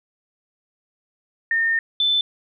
sine tone pair in turn, 1823 / 3522 Hz, A#6 / A7, -39 / +1 cents, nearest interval major seventh, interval 1140 cents, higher second, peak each -17 / -16 dBFS, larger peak second, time 1.51-1.79 / 2-2.21 s, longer first, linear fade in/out 2 ms, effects none

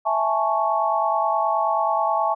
sine chord, A major seventh, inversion second, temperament equal, 659.3 / 830.6 / 880 / 1108.7 Hz, E5 / G#5 / A5 / C#6, 0 / 0 / 0 / 0 cents, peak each -24 dBFS, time 0.05-2.35 s, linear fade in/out 20 ms, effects none

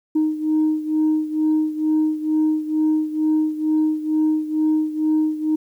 sine beating tone pair, 309.7 / 311.9 Hz, D#4 / D#4, -8 / +4 cents, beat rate 2.2 Hz, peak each -17 / -21 dBFS, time 0.15-5.56 s, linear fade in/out 10 ms, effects tanh soft clip ceiling -12 dBFS + 9-bit

